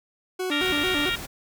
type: tone with vibrato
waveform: 40% pulse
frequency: 329.6 Hz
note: E4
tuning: in tune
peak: -25 dBFS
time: 0.39-1.1 s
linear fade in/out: 10 ms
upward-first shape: square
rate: 4.5 Hz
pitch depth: 200 cents each way
type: harmonic tone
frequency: 466.2 Hz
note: A#4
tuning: in tune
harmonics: 3 / 4 / 5 / 6 / 7 / 8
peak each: -31 / -31 / -31 / -31 / -31 / -31 dBFS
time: 0.51-1.16 s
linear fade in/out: 10 ms
type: noise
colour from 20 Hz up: pink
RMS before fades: -36 dBFS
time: 0.6-1.27 s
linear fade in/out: 20 ms
effects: none